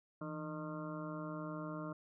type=harmonic tone with a mistuned harmonic; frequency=153 Hz; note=D#3; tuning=29 cents flat; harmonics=1 / 2 / 3 / 4 / 6 / 7 / 8 / 9; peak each=-45 / -45 / -55 / -48 / -59 / -51 / -53 / -53 dBFS; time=0.21-1.93 s; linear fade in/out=5 ms; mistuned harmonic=1; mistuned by=+120 cents; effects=none